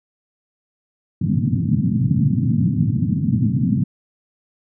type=band-pass noise; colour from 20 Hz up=pink; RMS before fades=-18 dBFS; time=1.21-3.84 s; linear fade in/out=5 ms; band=100 to 250 Hz; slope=48 dB/octave; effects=none